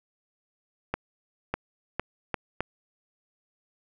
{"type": "accelerating click train", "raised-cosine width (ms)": 0.5, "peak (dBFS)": -12, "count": 5, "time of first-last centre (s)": [0.94, 2.606], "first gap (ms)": 600, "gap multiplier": 0.76, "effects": []}